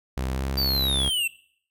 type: tone with pitch glide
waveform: sawtooth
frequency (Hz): 65 to 67.21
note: C2 to C2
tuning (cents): -11 to +47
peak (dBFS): -22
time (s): 0.17-1.09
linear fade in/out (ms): 0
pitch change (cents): +58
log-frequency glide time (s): 0.33-0.43
type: linear sweep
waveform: square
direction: down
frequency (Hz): 4699 to 2637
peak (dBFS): -23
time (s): 0.57-1.28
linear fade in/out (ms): 10
effects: noise-tail reverb RT60 0.6 s tail -21 dB re dry